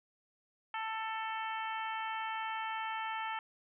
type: harmonic tone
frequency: 442.9 Hz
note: A4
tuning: 11 cents sharp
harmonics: 2 / 3 / 4 / 5 / 6 / 7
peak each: -38 / -42 / -44 / -46 / -48 / -49 dBFS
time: 0.74-3.39 s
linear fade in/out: 2 ms
effects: none